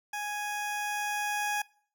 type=tone with level ramp; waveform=20% pulse; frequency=830.6 Hz; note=G#5; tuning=in tune; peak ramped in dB=-28 to -23 dBFS; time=0.13-1.62 s; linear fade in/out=5 ms; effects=noise-tail reverb RT60 0.5 s tail -23 dB re dry